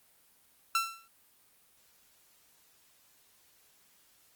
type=tone with exponential decay; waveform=sawtooth; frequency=1345 Hz; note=E6; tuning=34 cents sharp; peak=-20 dBFS; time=0.75-1.08 s; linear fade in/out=2 ms; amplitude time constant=71 ms; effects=white hiss -65 dBFS RMS until 4.35 s + Opus 32 kbps